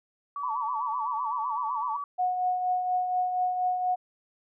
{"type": "tone", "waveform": "sine", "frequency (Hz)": 1142, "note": "D6", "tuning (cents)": -49, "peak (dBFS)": -31, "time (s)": [0.36, 2.04], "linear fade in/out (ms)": 2}
{"type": "tone with vibrato", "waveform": "sine", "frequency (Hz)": 941, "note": "A#5", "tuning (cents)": 16, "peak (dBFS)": -29, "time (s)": [0.43, 1.97], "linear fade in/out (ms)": 5, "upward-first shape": "sine", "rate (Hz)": 7.9, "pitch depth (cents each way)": 150}
{"type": "tone with tremolo", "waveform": "sine", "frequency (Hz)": 730, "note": "F#5", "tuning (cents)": -24, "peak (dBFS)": -22, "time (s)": [2.18, 3.96], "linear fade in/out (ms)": 20, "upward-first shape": "triangle", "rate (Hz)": 4.2, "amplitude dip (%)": 50}
{"effects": []}